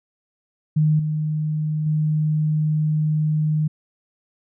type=tone with level steps; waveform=sine; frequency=153.7 Hz; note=D#3; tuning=21 cents flat; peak=-14 / -20 / -17 dBFS; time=0.76-3.68 s; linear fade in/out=10 ms; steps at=0.99 / 1.86 s; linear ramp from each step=5 ms; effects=none